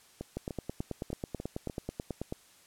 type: two click trains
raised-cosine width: 2 ms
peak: -21 / -24 dBFS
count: 19 / 6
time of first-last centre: 0.37-2.324 / 0.21-1.698 s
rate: 9.21 / 3.36 Hz
effects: white hiss -60 dBFS RMS until 2.66 s + low-pass 11000 Hz 12 dB/octave